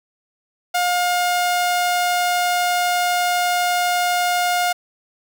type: tone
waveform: sawtooth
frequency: 712 Hz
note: F5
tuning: 33 cents sharp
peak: -13 dBFS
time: 0.74-4.73 s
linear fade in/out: 10 ms
effects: none